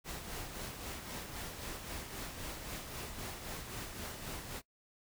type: noise with tremolo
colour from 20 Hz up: pink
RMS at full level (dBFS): -42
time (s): 0.04-4.62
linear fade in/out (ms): 50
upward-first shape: sine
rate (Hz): 3.8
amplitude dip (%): 45
effects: noise-tail reverb RT60 0.1 s tail -21 dB re dry